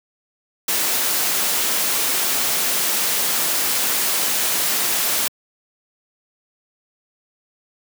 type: noise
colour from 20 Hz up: white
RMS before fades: -20 dBFS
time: 0.68-5.28 s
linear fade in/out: 5 ms
effects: high-pass 200 Hz 12 dB/octave